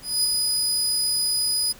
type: tone with ADSR envelope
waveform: 25% pulse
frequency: 4967 Hz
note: D#8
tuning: 4 cents flat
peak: -13 dBFS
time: 0.02-1.73 s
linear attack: 220 ms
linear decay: 16 ms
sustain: -3 dB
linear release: 19 ms
effects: pink hiss -47 dBFS RMS until 1.79 s